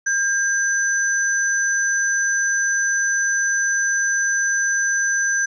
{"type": "tone pair together", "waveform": "sine", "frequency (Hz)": [1604, 6056], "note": ["G6", "F#8"], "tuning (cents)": [39, 39], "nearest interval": "octave + major seventh", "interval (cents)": 2300, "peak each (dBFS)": [-18, -23], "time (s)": [0.06, 5.46], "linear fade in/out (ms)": 10, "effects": []}